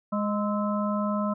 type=harmonic tone with a mistuned harmonic; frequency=207.1 Hz; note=G#3; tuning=5 cents flat; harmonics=1 / 3 / 5 / 6; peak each=-26 / -31 / -33 / -34 dBFS; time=0.12-1.34 s; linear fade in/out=10 ms; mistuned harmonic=6; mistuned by=+84 cents; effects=none